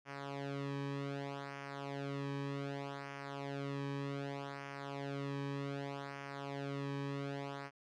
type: tone with flanger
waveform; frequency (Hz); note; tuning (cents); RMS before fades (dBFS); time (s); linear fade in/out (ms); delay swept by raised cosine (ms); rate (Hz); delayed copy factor
sawtooth; 139.8; C#3; +15; -42; 0.05-7.71; 50; 0.25 to 1.45; 0.65; -0.8
effects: low-pass 4000 Hz 12 dB/octave